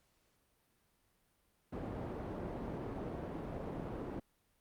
white low-pass noise, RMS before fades -42 dBFS, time 1.72-4.2 s, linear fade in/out 10 ms, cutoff 490 Hz, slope 12 dB/octave, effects pink hiss -75 dBFS RMS until 4.6 s + Opus 48 kbps

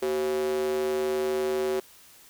square tone with high-pass filter, 76 Hz, D#2, 40 cents flat, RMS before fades -27 dBFS, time 0.02-1.8 s, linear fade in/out 5 ms, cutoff 410 Hz, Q 7.2, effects white hiss -53 dBFS RMS until 2.29 s

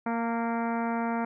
harmonic tone with a mistuned harmonic, 231.9 Hz, A#3, 9 cents flat, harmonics 1 / 2 / 3 / 4 / 5 / 6 / 7 / 8 / 9 / 10, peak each -29 / -37 / -34 / -34 / -42 / -39 / -46 / -47 / -47 / -48 dBFS, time 0.06-1.25 s, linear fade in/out 5 ms, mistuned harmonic 4, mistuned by -16 cents, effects none

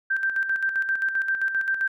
sine tone with tremolo, 1568 Hz, G6, in tune, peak -20 dBFS, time 0.1-1.88 s, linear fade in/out 10 ms, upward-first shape square, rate 7.6 Hz, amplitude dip 55%, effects none

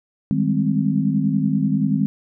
sine chord, Ab major seventh, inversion second, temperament equal with one note detuned, 155.56 / 197.25 / 207.7 / 261.6 Hz, Eb3 / G3 / Ab3 / C4, 0 / +11 / 0 / 0 cents, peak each -22 dBFS, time 0.31-2.06 s, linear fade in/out 0 ms, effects none

